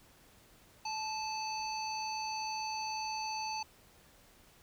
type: harmonic tone with a mistuned harmonic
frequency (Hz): 871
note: A5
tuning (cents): -18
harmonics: 1 / 3 / 5 / 7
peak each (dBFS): -37 / -44 / -42 / -47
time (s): 0.85-3.63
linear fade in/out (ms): 5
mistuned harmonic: 5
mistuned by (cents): +67
effects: pink hiss -62 dBFS RMS until 4.62 s